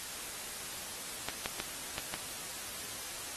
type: clicks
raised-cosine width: 0.2 ms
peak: -16 dBFS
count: 5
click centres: 1.286 / 1.459 / 1.601 / 1.981 / 2.14 s
effects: white hiss -42 dBFS RMS until 3.36 s + AAC 32 kbps